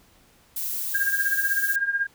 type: noise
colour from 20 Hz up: violet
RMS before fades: -29 dBFS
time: 0.56-1.76 s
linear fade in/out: 5 ms
type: tone with tremolo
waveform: sine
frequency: 1614 Hz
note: G#6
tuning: 50 cents flat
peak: -18 dBFS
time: 0.94-2.07 s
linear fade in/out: 10 ms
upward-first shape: triangle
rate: 16 Hz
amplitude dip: 85%
effects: pink hiss -58 dBFS RMS until 2.14 s